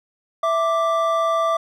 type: tone pair together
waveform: triangle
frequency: 659.3 / 1174.7 Hz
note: E5 / D6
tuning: 0 / 0 cents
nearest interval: minor seventh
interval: 1000 cents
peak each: -18 dBFS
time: 0.43-1.57 s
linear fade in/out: 5 ms
effects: none